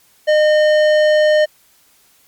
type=tone with tanh clipping; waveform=sine; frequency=610 Hz; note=D#5; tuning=34 cents flat; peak=-11 dBFS; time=0.27-1.46 s; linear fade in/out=20 ms; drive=14 dB; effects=white hiss -53 dBFS RMS until 2.27 s + MP3 96 kbps